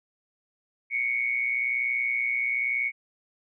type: tone with amplitude modulation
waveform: sine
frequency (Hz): 2217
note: C#7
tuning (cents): 0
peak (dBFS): -21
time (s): 0.9-2.92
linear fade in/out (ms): 50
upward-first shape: sine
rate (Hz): 121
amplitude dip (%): 65
effects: none